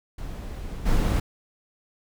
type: noise with level steps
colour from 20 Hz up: brown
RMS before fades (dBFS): -34 / -21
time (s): 0.18-1.2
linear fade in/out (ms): 5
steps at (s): 0.85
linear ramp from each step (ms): 20
effects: none